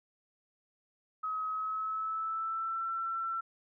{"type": "tone with pitch glide", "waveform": "sine", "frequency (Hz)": [1274, 1344.3], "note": ["D#6", "E6"], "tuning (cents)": [41, 34], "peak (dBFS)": -32, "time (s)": [1.23, 3.41], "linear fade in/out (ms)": 10, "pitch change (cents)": 93, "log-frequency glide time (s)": [1.48, 2.86], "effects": []}